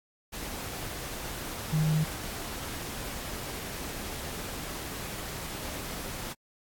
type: tone in noise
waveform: sine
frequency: 155.56 Hz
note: D#3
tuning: in tune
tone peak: -23 dBFS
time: 1.72-2.05 s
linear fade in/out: 20 ms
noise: pink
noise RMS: -38 dBFS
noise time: 0.32-6.34 s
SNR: +12 dB
effects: AAC 64 kbps